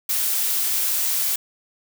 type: noise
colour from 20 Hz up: blue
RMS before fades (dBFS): -22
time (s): 0.09-1.36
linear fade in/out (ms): 5
effects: none